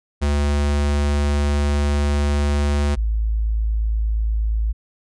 square / sine tone pair in turn, 72.4 / 54.24 Hz, D2 / A1, -24 / -24 cents, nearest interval perfect fourth, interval 500 cents, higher first, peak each -17 dBFS, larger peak neither, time 0.21-2.96 / 2.96-4.73 s, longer first, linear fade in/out 20 ms, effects resampled to 22050 Hz

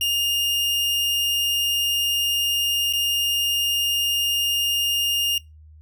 40% pulse tone with dropouts, 2830 Hz, F7, 22 cents sharp, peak -19 dBFS, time 0.01-5.38 s, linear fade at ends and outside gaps 2 ms, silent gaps 2.927-2.934 s, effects noise-tail reverb RT60 0.2 s tail -21 dB re dry + added 77 Hz sine -44 dBFS peak until 5.81 s

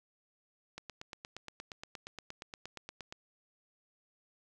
click train, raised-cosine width 0.2 ms, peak -26 dBFS, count 21, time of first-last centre 0.78-3.125 s, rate 8.53 Hz, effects none

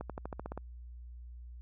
accelerating click train, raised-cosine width 1 ms, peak -25 dBFS, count 9, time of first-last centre 0.01-0.576 s, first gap 87 ms, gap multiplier 0.94, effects added 60 Hz sine -45 dBFS peak until 1.61 s

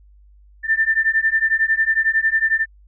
sine beating tone pair, 1780 / 1791 Hz, A6 / A6, +20 / +30 cents, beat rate 11 Hz, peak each -18 dBFS, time 0.63-2.66 s, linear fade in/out 50 ms, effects added 50 Hz sine -46 dBFS peak until 2.87 s

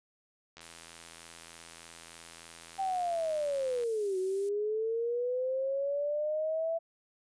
click train, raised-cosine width 0.2 ms, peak -31 dBFS, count 273, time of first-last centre 0.57-3.835 s, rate 83.3 Hz
violet noise, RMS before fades -47 dBFS, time 0.61-4.49 s, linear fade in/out 2 ms
sine linear two-way sweep, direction down then up, 784 to 370 to 666 Hz, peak -29 dBFS, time 2.78-6.79 s, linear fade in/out 20 ms, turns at 4.18 s
effects resampled to 22050 Hz

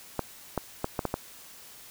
clicks, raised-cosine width 1 ms, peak -13 dBFS, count 6, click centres 0.193 / 0.577 / 0.844 / 0.992 / 1.053 / 1.141 s, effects white hiss -49 dBFS RMS until 1.9 s

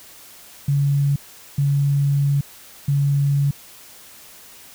sine tone bursts at uneven times, 141.2 Hz, C#3, 32 cents sharp, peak -15 dBFS, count 3, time 0.68-1.16 / 1.58-2.41 / 2.88-3.51 s, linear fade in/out 5 ms, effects white hiss -44 dBFS RMS until 4.74 s

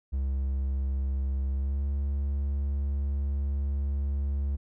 triangle tone with pitch glide, 67.3 to 69.96 Hz, C2 to C#2, +49 to +17 cents, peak -24 dBFS, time 0.12-4.57 s, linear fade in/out 20 ms, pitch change +68 cents, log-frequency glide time 1.52-1.85 s, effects none

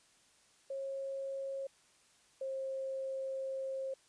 sine tone pair in turn, 543 / 533.7 Hz, C#5 / C5, -36 / +34 cents, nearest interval unison, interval 30 cents, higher first, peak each -37 / -36 dBFS, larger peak second, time 0.7-1.67 / 2.41-3.94 s, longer second, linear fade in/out 5 ms, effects white hiss -67 dBFS RMS until 4.08 s + resampled to 22050 Hz

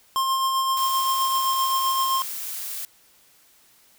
square tone with tremolo, 1061 Hz, C6, 24 cents sharp, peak -20 dBFS, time 0.16-2.22 s, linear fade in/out 0 ms, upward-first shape sine, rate 7.7 Hz, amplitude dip 30%
blue noise, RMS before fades -32 dBFS, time 0.77-2.85 s, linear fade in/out 0 ms
effects white hiss -57 dBFS RMS until 3.98 s

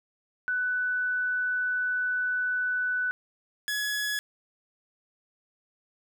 sine / sawtooth tone pair in turn, 1493 / 1688.8 Hz, F#6 / G#6, +15 / +29 cents, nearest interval major second, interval 214 cents, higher second, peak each -25 / -24 dBFS, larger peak second, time 0.48-3.11 / 3.68-4.19 s, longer first, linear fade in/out 0 ms, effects none

